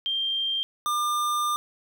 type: tone pair in turn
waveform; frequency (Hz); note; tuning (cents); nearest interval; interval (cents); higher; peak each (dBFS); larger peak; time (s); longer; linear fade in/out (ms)
sine / square; 3176 / 1200; G7 / D6; +22 / +37; octave + perfect fourth; 1685; first; -24; neither; 0.06-0.63 / 0.86-1.56; second; 0
effects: 10-bit